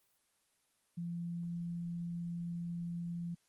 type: tone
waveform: sine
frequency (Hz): 171.3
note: F3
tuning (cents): -33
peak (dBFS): -37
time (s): 0.97-3.35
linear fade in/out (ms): 10
effects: white hiss -75 dBFS RMS until 3.48 s + Opus 24 kbps